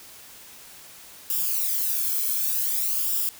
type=noise with flanger; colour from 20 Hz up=violet; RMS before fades=-25 dBFS; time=1.3-3.29 s; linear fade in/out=0 ms; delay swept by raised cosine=0.47 to 1.09 ms; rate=0.54 Hz; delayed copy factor=-0.8; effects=white hiss -46 dBFS RMS until 3.39 s